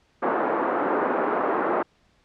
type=band-pass noise; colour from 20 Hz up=pink; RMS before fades=-24 dBFS; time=0.22-1.83 s; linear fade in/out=10 ms; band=290 to 1400 Hz; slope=24 dB/octave; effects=pink hiss -63 dBFS RMS until 2.24 s + low-pass 5000 Hz 12 dB/octave